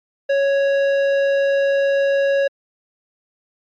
sine tone with tanh clipping, 554.4 Hz, C#5, in tune, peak -16 dBFS, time 0.29-2.48 s, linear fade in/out 10 ms, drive 12 dB, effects MP3 48 kbps

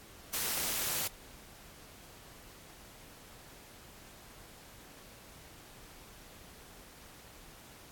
white noise with amplitude modulation, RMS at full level -31 dBFS, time 0.33-1.08 s, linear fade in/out 10 ms, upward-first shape sine, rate 254 Hz, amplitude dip 65%, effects pink hiss -54 dBFS RMS until 7.91 s + AAC 64 kbps

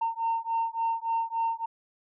sine beating tone pair, 911 / 914.5 Hz, A#5 / A#5, -40 / -33 cents, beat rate 3.5 Hz, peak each -28 dBFS, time 0.01-1.66 s, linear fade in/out 10 ms, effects tanh soft clip ceiling -21 dBFS

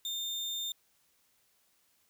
35% pulse tone, 3620 Hz, A7, 48 cents sharp, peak -32 dBFS, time 0.05-0.72 s, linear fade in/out 2 ms, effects white hiss -71 dBFS RMS until 2.09 s

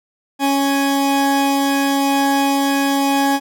40% pulse tone pair together, 277.2 / 830.6 Hz, C#4 / G#5, 0 / 0 cents, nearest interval octave + perfect fifth, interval 1900 cents, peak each -15 / -18 dBFS, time 0.39-3.4 s, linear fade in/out 50 ms, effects none

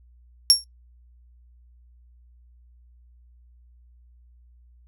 35% pulse tone with exponential decay, 5520 Hz, F8, 21 cents flat, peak -6 dBFS, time 0.5-0.64 s, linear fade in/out 0 ms, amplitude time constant 30 ms, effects noise-tail reverb RT60 0.1 s tail -17 dB re dry + added 60 Hz sine -51 dBFS peak until 4.87 s

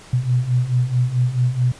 sine beating tone pair, 121.6 / 126.2 Hz, B2 / B2, -26 / +38 cents, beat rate 4.6 Hz, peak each -21 / -17 dBFS, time 0.13-1.72 s, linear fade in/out 5 ms, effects pink hiss -43 dBFS RMS until 1.79 s + resampled to 22050 Hz

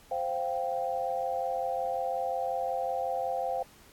sine chord, C suspended fourth, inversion none, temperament equal, 523.3 / 698.5 / 784 Hz, C5 / F5 / G5, 0 / 0 / 0 cents, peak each -33 dBFS, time 0.11-3.63 s, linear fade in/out 5 ms, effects pink hiss -57 dBFS RMS until 3.92 s + AAC 64 kbps

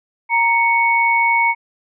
sine tone pair together, 932.3 / 2219 Hz, A#5 / C#7, 0 / +1 cents, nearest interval octave + minor third, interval 1501 cents, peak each -15 dBFS, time 0.29-1.55 s, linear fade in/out 50 ms, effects none

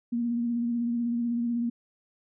sine tone with vibrato, 236.6 Hz, A#3, 26 cents sharp, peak -25 dBFS, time 0.12-1.7 s, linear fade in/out 10 ms, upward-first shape sine, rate 16 Hz, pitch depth 29 cents each way, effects none

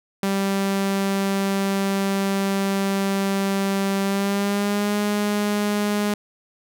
sawtooth tone with pitch glide, 196 to 206.9 Hz, G3 to G#3, 0 to -6 cents, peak -16 dBFS, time 0.23-6.14 s, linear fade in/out 2 ms, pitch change +94 cents, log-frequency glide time 4.02-4.97 s, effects none

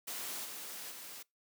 white noise with level steps, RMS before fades -41 / -45 / -48 dBFS, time 0.07-1.23 s, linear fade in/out 10 ms, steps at 0.44 / 0.9 s, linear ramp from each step 20 ms, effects noise-tail reverb RT60 0.2 s tail -25 dB re dry + high-pass 200 Hz 12 dB/octave

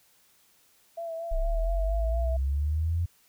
sine tone with vibrato, 664 Hz, E5, 12 cents sharp, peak -32 dBFS, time 0.97-2.37 s, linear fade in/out 10 ms, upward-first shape sine, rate 4.3 Hz, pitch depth 31 cents each way
sine linear sweep, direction up, 30.87 to 87.31 Hz, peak -24 dBFS, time 1.31-3.06 s, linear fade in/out 10 ms
effects white hiss -63 dBFS RMS until 3.28 s

